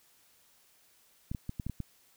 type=clicks; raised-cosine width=5 ms; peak=-23 dBFS; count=7; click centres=1.315 / 1.348 / 1.494 / 1.598 / 1.666 / 1.697 / 1.803 s; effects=white hiss -65 dBFS RMS until 2.16 s